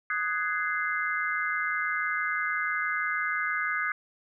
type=chord; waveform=sine; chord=Ab dominant seventh; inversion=second; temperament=just; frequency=1245.9 / 1495.1 / 1661.2 / 2077 Hz; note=Eb6 / Gb6 / Ab6 / C7; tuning=+2 / +18 / 0 / -13 cents; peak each=-32 dBFS; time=0.1-3.92 s; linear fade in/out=2 ms; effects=none